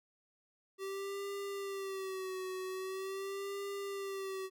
square tone with vibrato, 385.9 Hz, G4, 27 cents flat, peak -39 dBFS, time 0.78-4.5 s, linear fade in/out 50 ms, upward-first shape sine, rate 0.43 Hz, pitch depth 58 cents each way, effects none

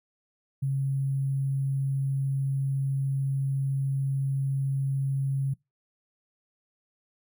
sine tone with sample-and-hold, 136.3 Hz, C#3, 29 cents flat, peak -24 dBFS, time 0.62-5.54 s, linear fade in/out 10 ms, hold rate 11025 Hz, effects noise-tail reverb RT60 0.2 s tail -23 dB re dry

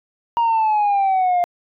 sine exponential sweep, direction down, 944 to 698.5 Hz, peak -12 dBFS, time 0.37-1.44 s, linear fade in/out 0 ms, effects tanh soft clip ceiling -13 dBFS

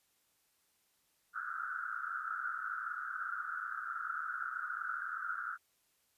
pink band-pass noise, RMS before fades -40 dBFS, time 1.33-5.58 s, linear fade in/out 50 ms, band 1300 to 1500 Hz, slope 96 dB/octave, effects white hiss -75 dBFS RMS until 6.17 s + resampled to 32000 Hz

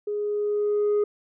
sine tone with level ramp, 415.3 Hz, G#4, in tune, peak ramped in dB -25 to -16 dBFS, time 0.07-1.04 s, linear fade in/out 5 ms, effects tanh soft clip ceiling -18 dBFS

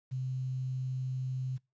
sine tone with quantisation, 129.5 Hz, C3, 17 cents flat, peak -32 dBFS, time 0.11-1.58 s, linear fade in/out 20 ms, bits 10, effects noise-tail reverb RT60 0.2 s tail -21 dB re dry + resampled to 16000 Hz

